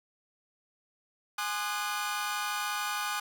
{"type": "chord", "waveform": "sawtooth", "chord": "Ab dominant seventh", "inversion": "none", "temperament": "equal with one note detuned", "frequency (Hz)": [830.6, 1046.5, 1220.3, 1480], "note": ["Ab5", "C6", "Eb6", "Gb6"], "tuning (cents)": [0, 0, -34, 0], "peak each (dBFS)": [-33, -37, -31, -33], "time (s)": [1.38, 3.2], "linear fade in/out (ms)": 5, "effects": []}